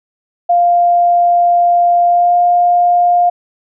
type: tone with pitch glide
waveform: sine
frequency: 698.5 to 705 Hz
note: F5 to F5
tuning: 0 to +16 cents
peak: -7 dBFS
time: 0.49-3.3 s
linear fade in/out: 10 ms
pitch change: +16 cents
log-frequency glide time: 2.06-2.36 s
effects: none